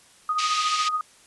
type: tone with tremolo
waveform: sine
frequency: 1244.5 Hz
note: D#6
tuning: in tune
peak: -20 dBFS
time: 0.29-1.01 s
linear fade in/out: 2 ms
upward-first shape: sine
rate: 14 Hz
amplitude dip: 55%
type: band-pass noise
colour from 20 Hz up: pink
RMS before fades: -29 dBFS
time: 0.38-0.89 s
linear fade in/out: 10 ms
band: 2300 to 6100 Hz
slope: 24 dB/octave
effects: white hiss -54 dBFS RMS until 1.26 s + resampled to 24000 Hz